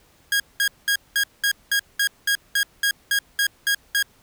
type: tone bursts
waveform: sawtooth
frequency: 1636 Hz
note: G#6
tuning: 26 cents flat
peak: -14 dBFS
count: 14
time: 0.32-4.026 s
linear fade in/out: 2 ms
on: 79 ms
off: 200 ms
effects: pink hiss -57 dBFS RMS until 4.22 s